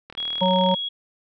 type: click train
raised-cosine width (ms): 0.3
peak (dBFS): -22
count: 26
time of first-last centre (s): 0.1-0.739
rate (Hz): 39.1
type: tone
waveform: sine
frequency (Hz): 3322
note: G#7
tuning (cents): 0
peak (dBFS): -25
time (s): 0.17-0.89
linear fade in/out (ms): 10
type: harmonic tone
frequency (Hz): 185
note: F#3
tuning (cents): 0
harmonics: 1 / 3 / 5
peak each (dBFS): -21 / -21 / -21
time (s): 0.41-0.75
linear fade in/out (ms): 10
effects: none